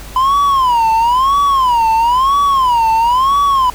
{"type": "tone with vibrato", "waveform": "triangle", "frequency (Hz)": 1008, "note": "B5", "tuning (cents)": 35, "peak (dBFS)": -7, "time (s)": [0.16, 3.7], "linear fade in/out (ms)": 2, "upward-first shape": "sine", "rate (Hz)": 1, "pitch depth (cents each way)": 210, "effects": ["added 50 Hz sine -31 dBFS peak until 3.74 s", "pink hiss -34 dBFS RMS until 3.74 s"]}